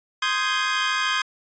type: chord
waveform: 25% pulse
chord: Ab major seventh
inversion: first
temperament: equal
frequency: 1046.5 / 1244.5 / 1568 / 1661.2 Hz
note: C6 / Eb6 / G6 / Ab6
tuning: 0 / 0 / 0 / 0 cents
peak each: -23 dBFS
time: 0.22-1.22 s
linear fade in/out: 5 ms
effects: resampled to 16000 Hz